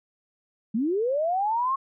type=linear sweep; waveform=sine; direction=up; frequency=203 to 1100 Hz; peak=-22 dBFS; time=0.74-1.76 s; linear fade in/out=10 ms; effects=none